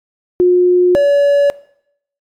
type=tone pair in turn; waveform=sine / triangle; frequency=358.9 / 569.7 Hz; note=F4 / C#5; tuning=+47 / +47 cents; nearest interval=minor sixth; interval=800 cents; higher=second; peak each=-6 dBFS; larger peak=neither; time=0.4-0.95 / 0.95-1.5 s; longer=neither; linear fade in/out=0 ms; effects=noise-tail reverb RT60 0.7 s tail -20 dB re dry + MP3 96 kbps